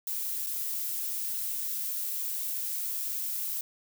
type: noise with dropouts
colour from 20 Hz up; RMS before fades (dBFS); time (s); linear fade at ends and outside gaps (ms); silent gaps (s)
violet; -33; 0.07-3.61; 2; 0.464-0.468
effects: none